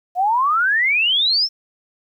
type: exponential sweep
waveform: sine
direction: up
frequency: 698.5 to 5500 Hz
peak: -14 dBFS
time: 0.15-1.49 s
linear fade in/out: 50 ms
effects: 9-bit